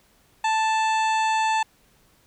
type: harmonic tone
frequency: 880 Hz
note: A5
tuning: in tune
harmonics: 1 / 2 / 3 / 4 / 5 / 7 / 8 / 9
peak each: -20 / -30 / -30 / -36 / -39 / -43 / -42 / -42 dBFS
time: 0.44-1.63 s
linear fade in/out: 5 ms
effects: pink hiss -60 dBFS RMS until 2.26 s